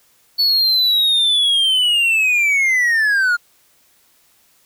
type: linear sweep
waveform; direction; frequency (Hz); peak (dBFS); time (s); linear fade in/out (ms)
triangle; down; 4452 to 1396.9; -11; 0.38-3.37; 20
effects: white hiss -56 dBFS RMS until 4.65 s